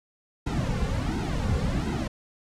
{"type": "noise with flanger", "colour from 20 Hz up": "brown", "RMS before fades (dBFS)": -27, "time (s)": [0.46, 2.08], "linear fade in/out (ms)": 10, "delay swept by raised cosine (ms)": [1.7, 3.2], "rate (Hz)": 1.4, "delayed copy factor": -0.95, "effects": ["low-pass 8000 Hz 12 dB/octave"]}